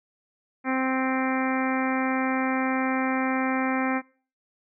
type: harmonic tone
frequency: 261.6 Hz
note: C4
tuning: in tune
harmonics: 1 / 2 / 3 / 4 / 5 / 6 / 7 / 8 / 9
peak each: -25 / -33 / -31 / -34 / -34 / -36 / -35 / -35 / -37 dBFS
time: 0.64-4.02 s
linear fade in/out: 50 ms
effects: noise-tail reverb RT60 0.4 s tail -22 dB re dry